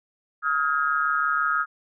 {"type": "tone cluster", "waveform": "sine", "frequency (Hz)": [1266, 1412, 1634], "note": ["D#6", "F6", "G#6"], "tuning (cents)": [30, 19, -29], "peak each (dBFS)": [-23, -25, -29], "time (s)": [0.42, 1.66], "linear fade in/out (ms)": 50, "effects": []}